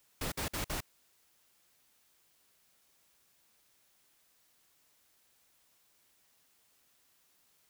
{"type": "noise bursts", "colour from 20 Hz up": "pink", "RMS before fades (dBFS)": -36, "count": 4, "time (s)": [0.21, 0.806], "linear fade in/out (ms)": 5, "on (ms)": 110, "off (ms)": 52, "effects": ["white hiss -70 dBFS RMS until 7.69 s"]}